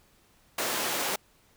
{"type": "high-pass noise", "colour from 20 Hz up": "pink", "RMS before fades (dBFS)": -30, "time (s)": [0.58, 1.16], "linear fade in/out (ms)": 5, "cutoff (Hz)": 370, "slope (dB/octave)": 12, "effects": ["pink hiss -63 dBFS RMS until 1.56 s"]}